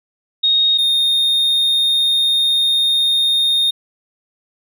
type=tone pair in turn; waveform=sine / triangle; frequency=3729 / 3682 Hz; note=A#7 / A#7; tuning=0 / -22 cents; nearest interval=unison; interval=22 cents; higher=first; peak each=-11 dBFS; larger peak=neither; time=0.43-0.78 / 0.78-3.71 s; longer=second; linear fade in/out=10 ms; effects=none